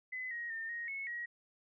sine tone with pitch steps, 2020 / 1885 / 1811 / 1875 / 2194 / 1901 Hz, B6 / A#6 / A6 / A#6 / C#7 / A#6, +39 / +19 / +49 / +10 / -18 / +33 cents, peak -38 dBFS, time 0.12-1.26 s, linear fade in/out 10 ms, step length 190 ms, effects none

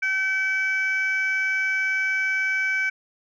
sine tone pair together, 1538.4 / 2289 Hz, G6 / D7, -33 / -45 cents, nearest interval perfect fifth, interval 688 cents, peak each -22 dBFS, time 0.02-2.9 s, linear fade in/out 10 ms, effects tanh soft clip ceiling -17 dBFS

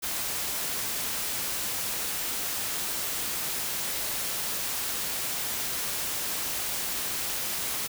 white noise, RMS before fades -31 dBFS, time 0.02-7.88 s, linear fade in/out 20 ms, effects none

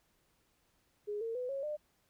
sine tone with pitch steps, 415.3 / 455.5 / 499.6 / 548 / 601.1 Hz, G#4 / A#4 / B4 / C#5 / D5, 0 / -40 / +20 / -20 / +40 cents, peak -35 dBFS, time 1.07-1.77 s, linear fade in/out 20 ms, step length 140 ms, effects pink hiss -74 dBFS RMS until 2.09 s

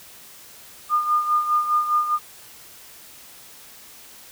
sine tone with tremolo, 1214 Hz, D#6, 43 cents flat, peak -15 dBFS, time 0.89-2.19 s, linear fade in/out 50 ms, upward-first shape sine, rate 4.9 Hz, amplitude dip 65%, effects white hiss -45 dBFS RMS until 4.31 s

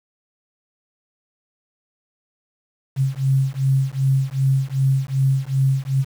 sine beating tone pair, 133.3 / 135.9 Hz, C3 / C#3, +33 / -34 cents, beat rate 2.6 Hz, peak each -19 dBFS, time 2.96-6.05 s, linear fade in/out 50 ms, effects 7-bit

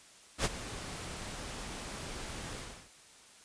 pink noise with ADSR envelope, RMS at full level -28 dBFS, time 0.38-2.9 s, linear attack 67 ms, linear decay 33 ms, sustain -14 dB, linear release 350 ms, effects white hiss -57 dBFS RMS until 3.44 s + resampled to 22050 Hz

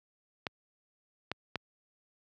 clicks, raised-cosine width 0.3 ms, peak -17 dBFS, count 3, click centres 0.468 / 1.316 / 1.557 s, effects high-pass 80 Hz 12 dB/octave

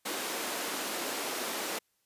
pink high-pass noise, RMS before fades -35 dBFS, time 0.05-1.79 s, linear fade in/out 10 ms, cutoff 270 Hz, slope 24 dB/octave, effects white hiss -75 dBFS RMS until 2.05 s + resampled to 32000 Hz

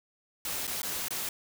white noise with dropouts, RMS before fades -34 dBFS, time 0.45-1.29 s, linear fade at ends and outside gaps 2 ms, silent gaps 0.67-0.676 / 0.819-0.83 / 1.083-1.106 s, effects none

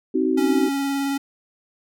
sine chord, C diminished, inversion none, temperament just, 261.6 / 314 / 376.7 Hz, C4 / Eb4 / Gb4, 0 / +16 / +31 cents, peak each -22 dBFS, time 0.14-0.69 s, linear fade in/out 10 ms
square tone with vibrato, 277.2 Hz, C#4, in tune, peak -22 dBFS, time 0.37-1.18 s, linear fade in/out 10 ms, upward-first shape sine, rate 19 Hz, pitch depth 15 cents each way
effects none

